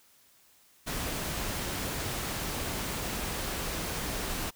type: noise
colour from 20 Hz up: pink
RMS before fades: -34 dBFS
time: 0.86-4.51 s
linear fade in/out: 20 ms
effects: white hiss -62 dBFS RMS until 4.55 s